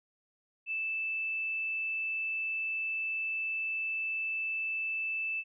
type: tone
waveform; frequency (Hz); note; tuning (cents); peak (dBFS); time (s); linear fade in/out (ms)
sine; 2637; E7; 0; -31; 0.66-5.44; 50
effects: none